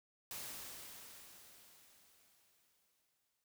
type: noise with exponential decay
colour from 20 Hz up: white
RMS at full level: -45 dBFS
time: 0.31-3.44 s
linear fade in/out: 1 ms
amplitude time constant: 680 ms
effects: none